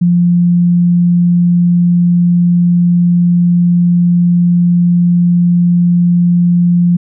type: tone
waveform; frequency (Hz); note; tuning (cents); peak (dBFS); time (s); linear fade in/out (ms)
sine; 174.61; F3; 0; -6; 0.01-6.97; 10
effects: none